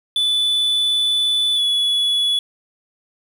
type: tone with pitch glide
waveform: triangle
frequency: 3483 to 3400 Hz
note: A7 to G#7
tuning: -18 to +40 cents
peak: -14 dBFS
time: 0.16-2.39 s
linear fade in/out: 2 ms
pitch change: -42 cents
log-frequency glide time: 1.55-1.61 s
effects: 7-bit